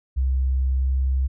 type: tone with pitch glide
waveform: sine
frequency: 65.41 to 65.86 Hz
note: C2 to C2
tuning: 0 to +12 cents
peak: -18 dBFS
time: 0.16-1.28 s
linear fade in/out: 20 ms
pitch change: +12 cents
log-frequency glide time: 0.8-0.88 s
effects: none